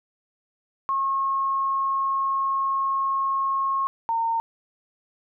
sine tone pair in turn, 1085 / 914.7 Hz, C#6 / A#5, -37 / -33 cents, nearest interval minor third, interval 296 cents, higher first, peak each -21 dBFS, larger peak neither, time 0.89-3.87 / 4.09-4.4 s, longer first, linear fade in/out 0 ms, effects none

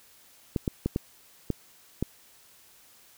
clicks, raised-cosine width 3 ms, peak -13 dBFS, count 6, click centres 0.562 / 0.678 / 0.86 / 0.961 / 1.503 / 2.026 s, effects white hiss -57 dBFS RMS until 3.17 s

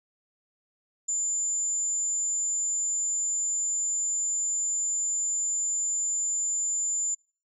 sine tone, 7110 Hz, A8, 17 cents sharp, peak -25 dBFS, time 1.08-7.15 s, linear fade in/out 10 ms, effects noise-tail reverb RT60 0.4 s tail -26 dB re dry

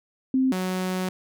sine / sawtooth tone pair in turn, 261.6 / 184.98 Hz, C4 / F#3, 0 / 0 cents, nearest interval tritone, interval 600 cents, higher first, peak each -18 / -21 dBFS, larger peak first, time 0.34-0.52 / 0.52-1.09 s, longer second, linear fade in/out 2 ms, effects none

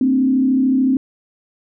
sine tone with frequency modulation, 261.6 Hz, C4, in tune, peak -12 dBFS, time 0.01-0.97 s, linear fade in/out 2 ms, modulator 33.6 Hz, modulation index 0.64, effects none

